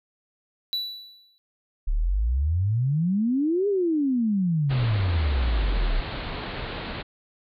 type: tone with exponential decay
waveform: triangle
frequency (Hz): 3949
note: B7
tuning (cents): -1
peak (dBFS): -21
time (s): 0.73-1.38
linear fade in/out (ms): 0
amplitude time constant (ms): 140
type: exponential two-way sweep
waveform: sine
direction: up then down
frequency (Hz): 33.12 to 415.9 to 33.12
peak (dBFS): -20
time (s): 1.87-6.01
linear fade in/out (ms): 10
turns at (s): 3.68
type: low-pass noise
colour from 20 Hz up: pink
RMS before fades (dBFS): -33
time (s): 4.69-7.03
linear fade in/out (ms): 20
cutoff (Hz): 4400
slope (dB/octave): 96
effects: none